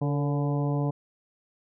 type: harmonic tone with a mistuned harmonic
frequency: 143.4 Hz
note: D3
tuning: 41 cents flat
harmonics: 1 / 2 / 3 / 4 / 5 / 6 / 7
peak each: -25 / -31 / -35 / -37 / -39 / -41 / -42 dBFS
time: 0.01-0.91 s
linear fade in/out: 10 ms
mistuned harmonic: 3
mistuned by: +50 cents
effects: none